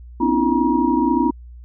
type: tone cluster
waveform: sine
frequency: 249.1 / 270.8 / 304.7 / 335.5 / 952 Hz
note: B3 / C#4 / D#4 / E4 / A#5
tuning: +15 / -40 / -36 / +31 / +36 cents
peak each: -21 dBFS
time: 0.2-1.31 s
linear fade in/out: 10 ms
effects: added 60 Hz sine -36 dBFS peak until 1.64 s